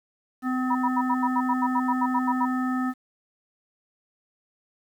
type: harmonic tone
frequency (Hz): 255.5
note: C4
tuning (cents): -41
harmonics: 1 / 3 / 5 / 7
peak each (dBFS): -24 / -35 / -32 / -37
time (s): 0.42-2.94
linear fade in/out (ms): 50
type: tone bursts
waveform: sine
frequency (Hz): 970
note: B5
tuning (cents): -31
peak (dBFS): -21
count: 14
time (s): 0.7-2.456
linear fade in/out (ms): 10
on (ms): 53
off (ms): 78
effects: 9-bit